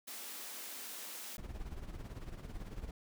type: high-pass noise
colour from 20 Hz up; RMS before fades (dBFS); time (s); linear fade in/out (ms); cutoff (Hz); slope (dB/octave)
white; -46; 0.07-1.37; 10; 190; 96
type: noise with tremolo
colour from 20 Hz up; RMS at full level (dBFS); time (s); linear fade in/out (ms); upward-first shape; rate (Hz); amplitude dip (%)
brown; -42; 1.38-2.91; 2; sine; 18; 65
effects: none